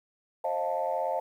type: chord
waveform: sine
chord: F dominant seventh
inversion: second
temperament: equal with one note detuned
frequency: 531.5 / 622.3 / 698.5 / 880 Hz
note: C5 / Eb5 / F5 / A5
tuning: +27 / 0 / 0 / 0 cents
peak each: -32 dBFS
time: 0.44-1.2 s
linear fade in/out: 5 ms
effects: tanh soft clip ceiling -18 dBFS + 10-bit